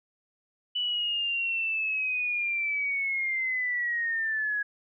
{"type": "linear sweep", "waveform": "sine", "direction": "down", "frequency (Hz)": [2973, 1661.2], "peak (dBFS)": -26, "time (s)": [0.75, 4.63], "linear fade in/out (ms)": 10, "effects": []}